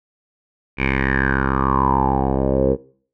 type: tone with low-pass filter sweep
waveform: 10% pulse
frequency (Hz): 66.8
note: C2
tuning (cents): +36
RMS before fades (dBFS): -18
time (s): 0.77-2.77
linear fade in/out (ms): 50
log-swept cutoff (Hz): 2400 to 480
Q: 8.3
effects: noise-tail reverb RT60 0.5 s tail -21 dB re dry